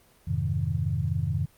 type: chord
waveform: sine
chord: F minor seventh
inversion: none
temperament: equal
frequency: 87.31 / 103.83 / 130.81 / 155.56 Hz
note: F2 / Ab2 / C3 / Eb3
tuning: 0 / 0 / 0 / 0 cents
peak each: -30 dBFS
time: 0.27-1.46 s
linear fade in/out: 10 ms
effects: pink hiss -59 dBFS RMS until 1.57 s + Opus 24 kbps